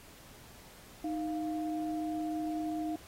sine tone pair together, 311.1 / 698.5 Hz, D#4 / F5, 0 / 0 cents, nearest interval octave + major second, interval 1400 cents, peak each -33 / -39 dBFS, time 1.04-2.96 s, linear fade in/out 5 ms, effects pink hiss -55 dBFS RMS until 3.07 s + AAC 48 kbps

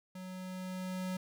square tone with level ramp, 185 Hz, F#3, in tune, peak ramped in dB -44 to -35 dBFS, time 0.15-1.17 s, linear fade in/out 5 ms, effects none

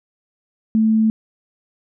sine tone, 220 Hz, A3, in tune, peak -12 dBFS, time 0.75-1.1 s, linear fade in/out 0 ms, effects none

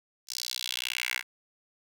10% pulse tone with high-pass filter sweep, 61.74 Hz, B1, in tune, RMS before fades -34 dBFS, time 0.27-1.23 s, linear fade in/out 50 ms, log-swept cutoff 5400 to 1900 Hz, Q 3.1, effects 9-bit

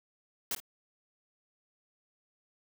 white noise with echo, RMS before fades -33 dBFS, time 0.51-0.55 s, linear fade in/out 2 ms, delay 52 ms, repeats 1, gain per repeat -14 dB, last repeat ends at 0.602 s, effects none

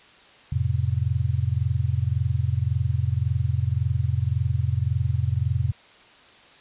sine chord, F major, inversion none, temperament just, 87.31 / 109.13 / 130.96 Hz, F2 / A2 / C3, 0 / -14 / +2 cents, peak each -25 dBFS, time 0.52-5.72 s, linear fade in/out 5 ms, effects white hiss -51 dBFS RMS until 6.6 s + resampled to 8000 Hz

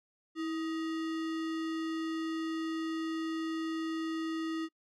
sine tone with sample-and-hold, 323.5 Hz, E4, 32 cents flat, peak -32 dBFS, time 0.35-4.69 s, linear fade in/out 50 ms, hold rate 1575 Hz, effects noise-tail reverb RT60 0.1 s tail -25 dB re dry + low-pass 5000 Hz 12 dB/octave

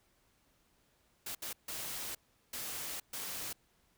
white noise bursts at uneven times, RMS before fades -41 dBFS, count 5, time 1.26-1.35 / 1.42-1.53 / 1.68-2.15 / 2.53-3 / 3.13-3.53 s, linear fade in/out 5 ms, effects pink hiss -72 dBFS RMS until 3.97 s

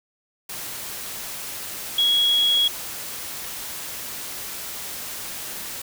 sine tone in noise, 3323 Hz, G#7, in tune, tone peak -16 dBFS, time 1.98-2.68 s, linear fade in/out 5 ms, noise white, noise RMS -33 dBFS, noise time 0.49-5.82 s, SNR +14 dB, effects none

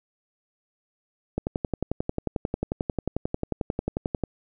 click train, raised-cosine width 2 ms, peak -12 dBFS, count 33, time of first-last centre 1.38-4.237 s, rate 11.2 Hz, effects none

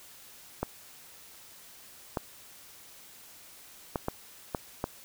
clicks, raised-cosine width 1 ms, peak -15 dBFS, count 6, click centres 0.63 / 2.172 / 3.958 / 4.084 / 4.548 / 4.841 s, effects white hiss -52 dBFS RMS until 5.04 s

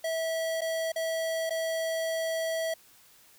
square tone with dropouts, 651 Hz, E5, 22 cents flat, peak -29 dBFS, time 0.04-2.74 s, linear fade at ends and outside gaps 5 ms, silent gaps 0.609-0.616 / 0.92-0.959 / 1.496-1.505 s, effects white hiss -58 dBFS RMS until 3.38 s

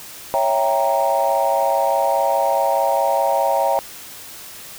sine chord, C# diminished seventh, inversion none, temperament equal, 554.4 / 659.3 / 784 / 932.3 Hz, C#5 / E5 / G5 / Bb5, 0 / 0 / 0 / 0 cents, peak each -20 dBFS, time 0.34-3.79 s, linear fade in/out 0 ms, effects tanh soft clip ceiling -7 dBFS + white hiss -37 dBFS RMS until 4.78 s

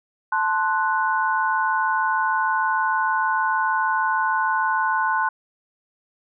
sine chord, F# diminished, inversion first, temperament equal, 880 / 1046.5 / 1480 Hz, A5 / C6 / F#6, 0 / 0 / 0 cents, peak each -23 dBFS, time 0.32-5.29 s, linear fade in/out 5 ms, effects none

